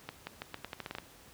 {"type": "accelerating click train", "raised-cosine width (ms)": 0.3, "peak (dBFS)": -22, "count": 11, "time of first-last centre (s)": [0.09, 0.985], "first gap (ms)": 180, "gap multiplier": 0.83, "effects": ["pink hiss -56 dBFS RMS until 1.33 s", "high-pass 60 Hz 12 dB/octave"]}